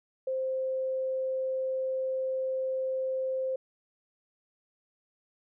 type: tone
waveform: sine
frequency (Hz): 523.3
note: C5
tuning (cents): 0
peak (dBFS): -28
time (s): 0.27-3.56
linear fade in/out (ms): 5
effects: none